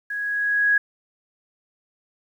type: tone with level ramp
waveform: sine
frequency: 1661.2 Hz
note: G#6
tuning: in tune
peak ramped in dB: -26 to -14 dBFS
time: 0.1-0.78 s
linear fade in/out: 5 ms
effects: 9-bit